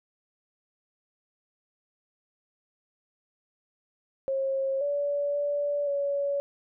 sine tone with pitch steps, 539 / 574 / 578 / 565 Hz, C#5 / D5 / D5 / C#5, -49 / -40 / -28 / +33 cents, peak -25 dBFS, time 4.28-6.4 s, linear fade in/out 0 ms, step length 530 ms, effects none

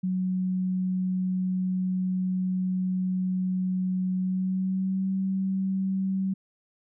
sine tone with pitch glide, 185 to 191.19 Hz, F#3 to G3, 0 to -43 cents, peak -24 dBFS, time 0.03-6.34 s, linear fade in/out 10 ms, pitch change +57 cents, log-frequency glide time 4.16-5.11 s, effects none

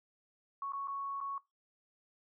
sine tone with dropouts, 1108.7 Hz, C#6, in tune, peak -36 dBFS, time 0.62-1.38 s, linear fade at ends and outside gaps 2 ms, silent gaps 0.722-0.733 / 0.874-0.881 / 1.204-1.211 s, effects noise-tail reverb RT60 0.2 s tail -20 dB re dry

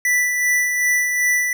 square tone with tremolo, 1975.5 Hz, B6, in tune, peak -15 dBFS, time 0.05-1.53 s, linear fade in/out 2 ms, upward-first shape sine, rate 2.6 Hz, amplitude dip 40%, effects none

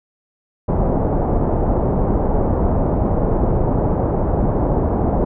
pink low-pass noise, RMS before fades -17 dBFS, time 0.68-5.25 s, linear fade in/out 10 ms, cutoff 830 Hz, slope 24 dB/octave, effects none

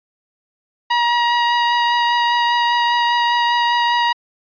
sawtooth tone with vibrato, 953 Hz, A#5, 38 cents sharp, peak -10 dBFS, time 0.9-4.13 s, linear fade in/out 10 ms, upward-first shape triangle, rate 5 Hz, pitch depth 12 cents each way, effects resampled to 11025 Hz

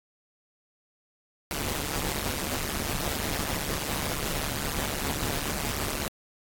pink noise with amplitude modulation, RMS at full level -27 dBFS, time 1.51-6.08 s, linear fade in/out 0 ms, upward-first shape sine, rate 145 Hz, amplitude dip 90%, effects AAC 64 kbps

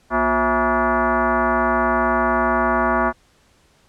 sine tone with frequency modulation, 238.9 Hz, A#3, 43 cents sharp, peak -15 dBFS, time 0.1-3.13 s, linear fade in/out 50 ms, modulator 300 Hz, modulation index 4.3, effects pink hiss -57 dBFS RMS until 3.88 s + low-pass 9000 Hz 12 dB/octave

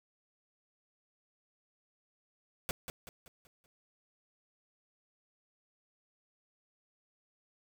pink noise with echo, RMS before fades -35 dBFS, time 2.69-2.71 s, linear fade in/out 0 ms, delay 190 ms, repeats 5, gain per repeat -7 dB, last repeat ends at 3.66 s, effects none

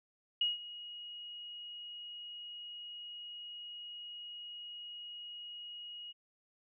sine tone with ADSR envelope, 2890 Hz, F#7, 41 cents flat, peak -27 dBFS, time 0.41-6.13 s, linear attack 4 ms, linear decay 160 ms, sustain -17 dB, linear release 26 ms, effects none

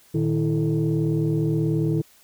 sine tone cluster, 115.2 / 153.9 / 327.7 / 437.8 Hz, A#2 / D#3 / E4 / A4, -20 / -19 / -10 / -9 cents, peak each -27 / -21 / -24 / -29 dBFS, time 0.14-2.02 s, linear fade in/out 10 ms, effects tanh soft clip ceiling -12 dBFS + white hiss -55 dBFS RMS until 2.23 s

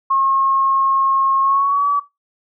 sine tone with pitch glide, 1081 to 1144.6 Hz, C#6 to D6, -44 to -45 cents, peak -13 dBFS, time 0.1-2 s, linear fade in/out 10 ms, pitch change +99 cents, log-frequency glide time 1.41-1.88 s, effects noise-tail reverb RT60 0.2 s tail -18 dB re dry

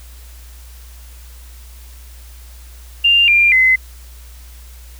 sine tone with pitch steps, 2794 / 2391 / 2045 Hz, F7 / D7 / C7, 0 / +30 / -40 cents, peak -8 dBFS, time 3.04-3.76 s, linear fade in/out 10 ms, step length 240 ms, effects added 60 Hz sine -35 dBFS peak until 4.99 s + white hiss -45 dBFS RMS until 4.99 s

